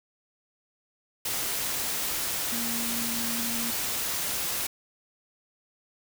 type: tone in noise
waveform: sine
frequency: 233.1 Hz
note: A#3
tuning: in tune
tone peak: -34 dBFS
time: 2.52-3.71 s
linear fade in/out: 5 ms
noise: white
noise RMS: -30 dBFS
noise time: 1.25-4.67 s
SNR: -7 dB
effects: none